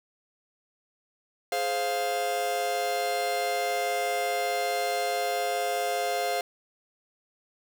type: chord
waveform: 45% pulse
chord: F minor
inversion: first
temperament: just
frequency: 419.1 / 523.8 / 698.5 Hz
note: Ab4 / C5 / F5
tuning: +16 / +2 / 0 cents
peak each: -34 / -32 / -28 dBFS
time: 1.52-6.41 s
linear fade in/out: 2 ms
effects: none